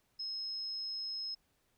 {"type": "tone", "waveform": "sine", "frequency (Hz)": 5160, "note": "E8", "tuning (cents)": -38, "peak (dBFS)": -37, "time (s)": [0.19, 1.35], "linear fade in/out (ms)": 10, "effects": ["pink hiss -75 dBFS RMS until 1.77 s"]}